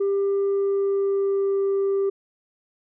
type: tone with pitch glide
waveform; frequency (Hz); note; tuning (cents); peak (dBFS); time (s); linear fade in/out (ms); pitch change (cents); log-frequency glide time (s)
sine; 396.6 to 393.4; G4 to G4; +20 to +6; -17; 0-2.1; 10; -14; 0.46-1.64
effects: tanh soft clip ceiling -18 dBFS